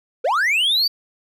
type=linear sweep; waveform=triangle; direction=up; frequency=431.7 to 4699 Hz; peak=-14 dBFS; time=0.24-0.88 s; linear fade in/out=10 ms; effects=none